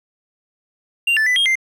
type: tone with pitch steps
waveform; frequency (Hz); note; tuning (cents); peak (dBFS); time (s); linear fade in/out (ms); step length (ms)
triangle; 2776 / 1754 / 1994 / 3239 / 2090; F7 / A6 / B6 / G#7 / C7; -11 / -6 / +16 / -44 / -2; -12; 1.07-1.555; 5; 97
effects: none